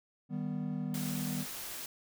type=chord; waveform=triangle; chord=Eb augmented; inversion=none; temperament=equal; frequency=155.56 / 196 / 246.9 Hz; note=Eb3 / G3 / B3; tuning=0 / 0 / 0 cents; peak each=-36 / -36 / -36 dBFS; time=0.29-1.46 s; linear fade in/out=50 ms
type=noise; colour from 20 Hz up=white; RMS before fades=-42 dBFS; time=0.94-1.86 s; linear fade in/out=2 ms
effects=none